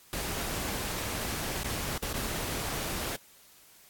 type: noise with dropouts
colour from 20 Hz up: pink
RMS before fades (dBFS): -34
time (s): 0.13-3.16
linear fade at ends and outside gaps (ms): 1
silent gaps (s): 1.634-1.644 / 1.978-2.025 / 2.129-2.141
effects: white hiss -57 dBFS RMS until 3.89 s + AAC 64 kbps